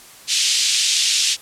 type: band-pass noise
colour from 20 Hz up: pink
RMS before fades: -18 dBFS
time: 0.27-1.37 s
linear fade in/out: 50 ms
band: 3000 to 7900 Hz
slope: 24 dB/octave
effects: white hiss -43 dBFS RMS until 1.41 s + low-pass 12000 Hz 12 dB/octave